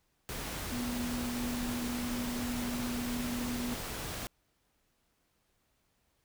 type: tone in noise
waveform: sine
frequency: 243 Hz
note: B3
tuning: 28 cents flat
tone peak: -34 dBFS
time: 0.72-3.74 s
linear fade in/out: 0 ms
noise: pink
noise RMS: -39 dBFS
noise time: 0.29-4.27 s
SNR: +2 dB
effects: pink hiss -75 dBFS RMS until 6.24 s